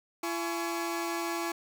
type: tone cluster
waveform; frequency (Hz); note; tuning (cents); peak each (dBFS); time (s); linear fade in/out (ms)
sawtooth; 338.4 / 843 / 1124; E4 / G#5 / C#6; +45 / +26 / +24; -29 / -34 / -34; 0.23-1.52; 5
effects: none